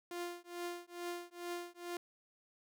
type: tone with tremolo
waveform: sawtooth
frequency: 349.2 Hz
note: F4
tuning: in tune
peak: -34 dBFS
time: 0.11-1.97 s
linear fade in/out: 2 ms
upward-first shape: triangle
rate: 2.3 Hz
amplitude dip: 100%
effects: none